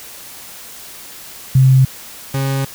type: tone pair in turn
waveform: sine / 40% pulse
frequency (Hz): 131.6 / 135.85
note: C3 / C#3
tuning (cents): +10 / -35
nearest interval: minor second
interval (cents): 55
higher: second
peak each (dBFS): -6 / -15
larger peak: first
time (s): 1.55-1.85 / 2.34-2.65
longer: second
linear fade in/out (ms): 5
effects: white hiss -35 dBFS RMS until 2.74 s